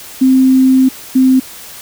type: tone pair in turn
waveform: sine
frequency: 261.4 / 260.2 Hz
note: C4 / C4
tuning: -1 / -9 cents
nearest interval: unison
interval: 8 cents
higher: first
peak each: -5 dBFS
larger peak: neither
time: 0.21-0.89 / 1.15-1.4 s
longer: first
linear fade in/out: 10 ms
effects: white hiss -32 dBFS RMS until 1.81 s